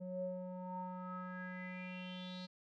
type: tone with low-pass filter sweep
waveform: square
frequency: 182.8 Hz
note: F#3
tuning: 21 cents flat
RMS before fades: -45 dBFS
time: 0-2.47 s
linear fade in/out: 20 ms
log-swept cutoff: 450 to 4300 Hz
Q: 7.8
effects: none